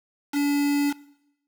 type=tone with quantisation; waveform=triangle; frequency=286.8 Hz; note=D4; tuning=41 cents flat; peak=-18 dBFS; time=0.32-0.94 s; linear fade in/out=50 ms; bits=5; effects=noise-tail reverb RT60 0.8 s tail -20 dB re dry